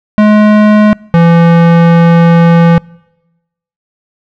square tone pair in turn, 211.4 / 168.59 Hz, G#3 / E3, +31 / +39 cents, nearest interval major third, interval 392 cents, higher first, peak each -3 dBFS, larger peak neither, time 0.18-0.93 / 1.14-2.78 s, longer second, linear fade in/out 0 ms, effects noise-tail reverb RT60 1.0 s tail -26 dB re dry + low-pass 2000 Hz 12 dB/octave

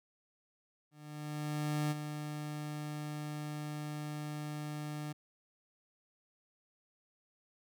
30% pulse tone with ADSR envelope, 150 Hz, D3, 37 cents sharp, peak -28 dBFS, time 0.91-5.13 s, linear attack 1000 ms, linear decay 26 ms, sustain -8 dB, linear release 13 ms, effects none

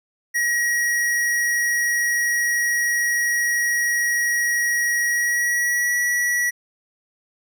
square tone with pitch glide, 1903 to 1935.1 Hz, A#6 to B6, +35 to -36 cents, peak -19 dBFS, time 0.34-6.51 s, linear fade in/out 20 ms, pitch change +29 cents, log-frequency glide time 5.06-5.97 s, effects none

